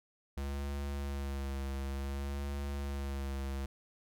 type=tone with vibrato; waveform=square; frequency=69.3 Hz; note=C#2; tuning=in tune; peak=-36 dBFS; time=0.37-3.66 s; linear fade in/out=5 ms; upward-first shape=sine; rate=0.56 Hz; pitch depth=31 cents each way; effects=none